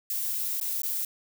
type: noise with dropouts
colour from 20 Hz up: violet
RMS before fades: -30 dBFS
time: 0.1-1.05 s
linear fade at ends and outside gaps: 2 ms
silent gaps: 0.601-0.612 / 0.819-0.833 s
effects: none